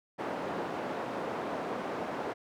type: band-pass noise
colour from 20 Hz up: white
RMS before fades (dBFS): -36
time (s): 0.18-2.34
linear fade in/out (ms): 20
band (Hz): 220 to 770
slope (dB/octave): 12
effects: none